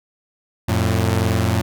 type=tone pair together; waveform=sawtooth; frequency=89.9 / 112.1 Hz; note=F#2 / A2; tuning=-49 / +33 cents; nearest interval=major third; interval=382 cents; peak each=-15 dBFS; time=0.68-1.62 s; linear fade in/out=10 ms; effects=none